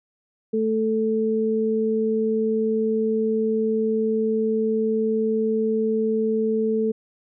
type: tone pair together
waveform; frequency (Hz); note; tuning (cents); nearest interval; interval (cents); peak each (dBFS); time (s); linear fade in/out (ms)
sine; 219.9 / 440; A3 / A4; -1 / 0; octave; 1201; -23 / -21; 0.53-6.92; 10
effects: none